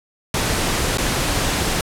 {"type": "noise with dropouts", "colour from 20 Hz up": "pink", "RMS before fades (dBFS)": -20, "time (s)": [0.34, 1.81], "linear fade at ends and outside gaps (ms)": 2, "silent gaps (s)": [0.974, 0.982], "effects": ["low-pass 11000 Hz 12 dB/octave"]}